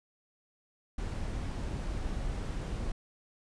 brown noise, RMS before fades -35 dBFS, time 0.98-2.92 s, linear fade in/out 5 ms, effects resampled to 22050 Hz

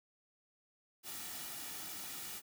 white noise with comb filter, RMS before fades -45 dBFS, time 1.03-2.42 s, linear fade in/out 50 ms, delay 1.9 ms, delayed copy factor -0.5, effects none

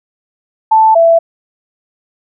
sine tone pair in turn, 880 / 665.8 Hz, A5 / E5, 0 / +17 cents, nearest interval perfect fourth, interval 483 cents, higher first, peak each -4 dBFS, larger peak neither, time 0.71-0.95 / 0.95-1.19 s, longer neither, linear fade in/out 10 ms, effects none

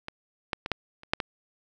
clicks, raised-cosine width 0.3 ms, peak -19 / -11 / -16 / -9 / -30 / -6 / -12 dBFS, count 7, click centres 0.084 / 0.532 / 0.661 / 0.717 / 1.034 / 1.135 / 1.202 s, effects none

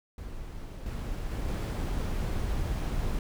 brown noise with level steps, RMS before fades -40 / -34 / -32 / -30 dBFS, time 0.18-3.19 s, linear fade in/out 2 ms, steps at 0.86 / 1.31 / 1.48 s, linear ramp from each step 2 ms, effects none

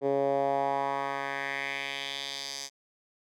10% pulse tone with band-pass filter sweep, 138.5 Hz, C#3, 1 cent flat, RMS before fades -31 dBFS, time 0.01-2.7 s, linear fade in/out 50 ms, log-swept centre 430 to 5900 Hz, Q 2.4, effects none

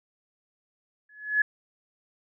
sine tone with exponential growth, 1700 Hz, G#6, 40 cents sharp, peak -16 dBFS, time 1.09-1.42 s, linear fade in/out 5 ms, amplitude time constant 71 ms, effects none

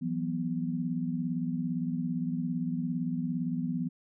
sine chord, E suspended second, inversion none, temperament equal with one note detuned, 167.4 / 185 / 246.9 Hz, E3 / F#3 / B3, +27 / 0 / 0 cents, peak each -33 / -36 / -32 dBFS, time 0.01-3.89 s, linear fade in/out 20 ms, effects none

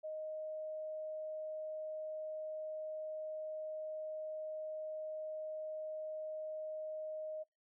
sine tone, 622.3 Hz, D#5, in tune, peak -40 dBFS, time 0.03-7.44 s, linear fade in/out 20 ms, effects noise-tail reverb RT60 0.2 s tail -26 dB re dry

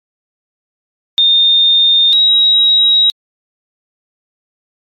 sine tone pair in turn, 3643 / 3826 Hz, A#7 / A#7, -41 / +44 cents, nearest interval minor second, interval 85 cents, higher second, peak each -6 dBFS, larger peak neither, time 1.18-2.13 / 2.13-3.1 s, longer second, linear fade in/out 0 ms, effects MP3 64 kbps

